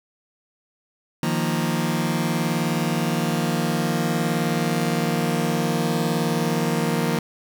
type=chord; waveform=sawtooth; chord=Eb suspended second; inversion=none; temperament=just; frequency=155.56 / 175.01 / 233.3 Hz; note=Eb3 / F3 / Bb3; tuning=0 / +4 / +2 cents; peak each=-21 dBFS; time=1.23-7.19 s; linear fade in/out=2 ms; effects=7-bit